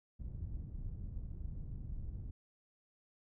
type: low-pass noise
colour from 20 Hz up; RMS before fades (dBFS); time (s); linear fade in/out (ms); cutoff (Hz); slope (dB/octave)
pink; -43; 0.19-2.31; 10; 110; 12
effects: none